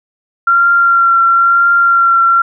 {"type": "tone with vibrato", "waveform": "sine", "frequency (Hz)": 1375, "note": "F6", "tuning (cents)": -27, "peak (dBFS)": -6, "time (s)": [0.47, 2.42], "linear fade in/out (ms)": 5, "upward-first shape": "triangle", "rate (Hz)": 1, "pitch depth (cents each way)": 19, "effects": []}